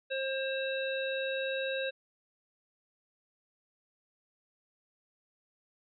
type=harmonic tone with a mistuned harmonic; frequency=533 Hz; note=C5; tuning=32 cents sharp; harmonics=1 / 3 / 5 / 7; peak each=-33 / -38 / -40 / -41 dBFS; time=0.1-1.91 s; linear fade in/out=20 ms; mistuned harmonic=7; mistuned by=+43 cents; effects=none